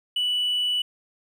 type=tone; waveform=triangle; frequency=2960 Hz; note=F#7; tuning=in tune; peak=-19 dBFS; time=0.16-0.82 s; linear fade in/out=5 ms; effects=tanh soft clip ceiling -17 dBFS